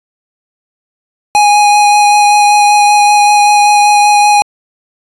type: tone with vibrato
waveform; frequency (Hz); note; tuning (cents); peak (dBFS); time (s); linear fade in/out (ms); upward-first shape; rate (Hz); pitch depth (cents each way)
square; 828; G#5; -5; -5; 1.35-4.42; 0; sine; 5.2; 11
effects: resampled to 24000 Hz